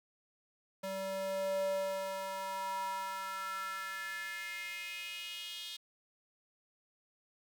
square tone with high-pass filter sweep, 192.4 Hz, G3, 32 cents flat, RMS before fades -39 dBFS, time 0.83-5.77 s, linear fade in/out 10 ms, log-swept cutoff 400 to 3500 Hz, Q 4.5, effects 10-bit

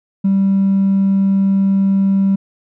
sine tone with hard clipping, 194.9 Hz, G3, 10 cents flat, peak -11 dBFS, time 0.24-2.36 s, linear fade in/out 10 ms, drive 1 dB, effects none

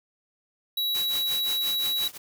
square tone, 3900 Hz, B7, 23 cents flat, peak -25 dBFS, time 0.77-2.08 s, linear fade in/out 5 ms
white noise with tremolo, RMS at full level -33 dBFS, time 0.94-2.18 s, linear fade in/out 10 ms, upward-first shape triangle, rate 5.7 Hz, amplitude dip 95%
effects none

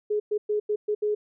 sine tone bursts at uneven times, 420 Hz, G#4, 19 cents sharp, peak -22 dBFS, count 6, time 0.1-0.2 / 0.31-0.38 / 0.49-0.6 / 0.69-0.76 / 0.88-0.95 / 1.02-1.15 s, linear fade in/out 10 ms, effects none

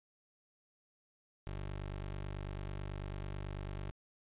20% pulse tone, 49.11 Hz, G1, 4 cents sharp, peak -35 dBFS, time 1.47-3.91 s, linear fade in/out 0 ms, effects resampled to 8000 Hz

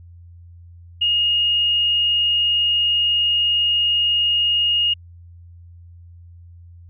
sine tone, 2857 Hz, F7, 39 cents sharp, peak -15 dBFS, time 1.01-4.94 s, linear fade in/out 10 ms, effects added 86 Hz sine -40 dBFS peak until 6.89 s

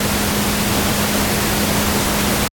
sine tone in noise, 205.9 Hz, G#3, 15 cents flat, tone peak -22 dBFS, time 0-2.48 s, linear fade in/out 5 ms, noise pink, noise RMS -18 dBFS, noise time 0-2.48 s, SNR -7 dB, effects high-pass 60 Hz 12 dB/octave + AAC 64 kbps

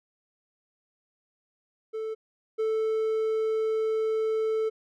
triangle tone pair in turn, 440 / 440 Hz, A4 / A4, 0 / 0 cents, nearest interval unison, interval 0 cents, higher neither, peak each -28 / -22 dBFS, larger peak second, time 1.93-2.15 / 2.58-4.7 s, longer second, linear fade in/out 20 ms, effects none

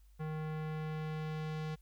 square tone with low-pass filter sweep, 155.56 Hz, D#3, in tune, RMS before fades -39 dBFS, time 0.19-1.76 s, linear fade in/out 20 ms, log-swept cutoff 1700 to 4500 Hz, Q 0.83, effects added 50 Hz sine -58 dBFS peak until 1.81 s + white hiss -75 dBFS RMS until 1.81 s

